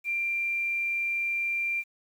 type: tone with quantisation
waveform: sine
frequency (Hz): 2373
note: D7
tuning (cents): +17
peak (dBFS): -26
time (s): 0.04-1.84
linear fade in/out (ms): 50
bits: 9
effects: none